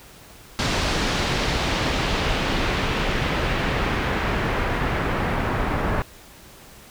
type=noise with low-pass filter sweep; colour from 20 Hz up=pink; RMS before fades=-23 dBFS; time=0.59-6.02 s; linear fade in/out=0 ms; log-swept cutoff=5200 to 1500 Hz; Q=1; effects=pink hiss -46 dBFS RMS until 6.9 s